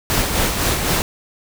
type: noise with tremolo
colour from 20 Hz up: pink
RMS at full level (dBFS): -17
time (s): 0.1-1.02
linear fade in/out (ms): 0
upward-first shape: sine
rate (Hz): 3.9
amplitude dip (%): 45
effects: none